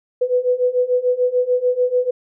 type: beating tone pair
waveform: sine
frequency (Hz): 493.9 / 500.7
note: B4 / B4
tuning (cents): 0 / +24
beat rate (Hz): 6.8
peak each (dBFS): -19 / -17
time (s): 0.21-2.11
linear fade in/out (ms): 10
effects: none